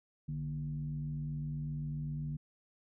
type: tone with frequency modulation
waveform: sine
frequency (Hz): 149.1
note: D3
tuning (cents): +27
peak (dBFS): -35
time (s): 0.28-2.37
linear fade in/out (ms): 10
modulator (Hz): 87.8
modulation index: 0.57
effects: none